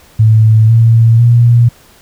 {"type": "tone with pitch steps", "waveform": "sine", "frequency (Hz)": [110, 114.34, 118.85], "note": ["A2", "A#2", "A#2"], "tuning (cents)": [0, -33, 34], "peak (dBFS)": -3, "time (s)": [0.19, 1.69], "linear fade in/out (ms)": 10, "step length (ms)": 500, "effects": ["pink hiss -43 dBFS RMS until 2.01 s"]}